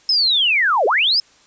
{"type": "linear two-way sweep", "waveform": "sine", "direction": "down then up", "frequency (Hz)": [5274, 376, 5274], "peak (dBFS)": -13, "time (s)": [0.09, 1.2], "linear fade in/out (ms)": 2, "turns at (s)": 0.86, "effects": ["white hiss -52 dBFS RMS until 1.46 s", "resampled to 16000 Hz"]}